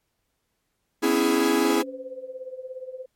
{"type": "chord", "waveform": "45% pulse", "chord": "C# minor seventh", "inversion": "third", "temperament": "equal with one note detuned", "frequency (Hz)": [252.3, 277.2, 329.6, 415.3], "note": ["B3", "C#4", "E4", "G#4"], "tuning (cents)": [37, 0, 0, 0], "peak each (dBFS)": [-27, -25, -23, -24], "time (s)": [1.02, 1.83], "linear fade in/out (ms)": 20}
{"type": "tone with tremolo", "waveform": "sine", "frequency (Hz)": 515, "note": "C5", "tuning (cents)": -28, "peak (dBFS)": -30, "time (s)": [1.64, 3.06], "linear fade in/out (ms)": 10, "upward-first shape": "triangle", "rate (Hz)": 17, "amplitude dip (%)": 85}
{"type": "tone with exponential decay", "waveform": "sine", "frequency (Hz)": 277.2, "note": "C#4", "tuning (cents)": 0, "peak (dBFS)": -30, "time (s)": [1.74, 2.53], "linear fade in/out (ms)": 2, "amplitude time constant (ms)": 170}
{"effects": ["pink hiss -75 dBFS RMS until 3.15 s", "MP3 64 kbps"]}